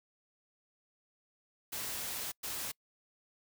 white noise bursts at uneven times, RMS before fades -39 dBFS, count 2, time 1.72-2.32 / 2.43-2.72 s, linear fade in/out 10 ms, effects noise-tail reverb RT60 0.1 s tail -26 dB re dry

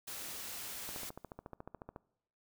white noise, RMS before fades -44 dBFS, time 0.07-1.1 s, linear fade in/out 10 ms
click train, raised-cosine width 1 ms, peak -31 dBFS, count 16, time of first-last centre 0.89-1.961 s, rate 14 Hz
effects noise-tail reverb RT60 0.8 s tail -23 dB re dry

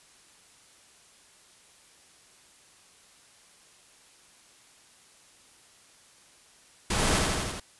pink noise with echo, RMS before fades -27 dBFS, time 6.9-7.19 s, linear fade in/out 5 ms, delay 82 ms, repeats 5, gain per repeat -2 dB, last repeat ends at 7.6 s, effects white hiss -57 dBFS RMS until 7.79 s + resampled to 24000 Hz

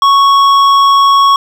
sine tone with hard clipping, 1108.7 Hz, C#6, in tune, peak -6 dBFS, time 0.02-1.36 s, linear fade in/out 2 ms, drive 9 dB, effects none

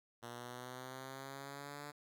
5% pulse linear sweep, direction up, 118.3 to 146.83 Hz, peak -35 dBFS, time 0.22-1.92 s, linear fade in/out 20 ms, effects none

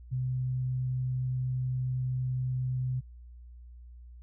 sine tone, 127.9 Hz, C3, 39 cents flat, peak -28 dBFS, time 0.11-3.01 s, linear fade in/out 20 ms, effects added 60 Hz sine -46 dBFS peak until 4.22 s

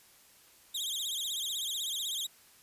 sawtooth tone with vibrato, 3489 Hz, A7, 15 cents flat, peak -30 dBFS, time 0.74-2.27 s, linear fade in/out 10 ms, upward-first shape sine, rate 16 Hz, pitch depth 180 cents each way, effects white hiss -60 dBFS RMS until 2.62 s + resampled to 32000 Hz

